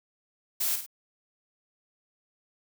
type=noise with echo; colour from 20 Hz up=blue; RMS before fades=-28 dBFS; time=0.6-0.76 s; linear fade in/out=10 ms; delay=52 ms; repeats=2; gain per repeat=-7 dB; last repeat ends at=0.864 s; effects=none